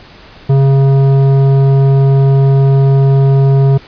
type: tone with tanh clipping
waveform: triangle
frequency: 136.6 Hz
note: C#3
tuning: 25 cents flat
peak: -7 dBFS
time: 0.49-3.78 s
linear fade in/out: 10 ms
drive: 16 dB
effects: pink hiss -37 dBFS RMS until 3.87 s + resampled to 11025 Hz